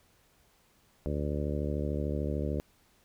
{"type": "harmonic tone", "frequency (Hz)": 73.42, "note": "D2", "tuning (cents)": 0, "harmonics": [1, 2, 3, 4, 5, 6, 7, 8], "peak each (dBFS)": [-33, -36, -38, -39, -40, -41, -41, -42], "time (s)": [1.06, 2.6], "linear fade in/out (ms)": 0, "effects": ["pink hiss -66 dBFS RMS until 3.04 s"]}